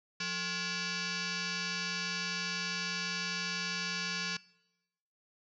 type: tone with frequency modulation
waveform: sine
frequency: 1425 Hz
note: F6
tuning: 34 cents sharp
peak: -33 dBFS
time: 0.2-4.37 s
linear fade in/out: 5 ms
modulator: 624 Hz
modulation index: 6.8
effects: noise-tail reverb RT60 1.0 s tail -24 dB re dry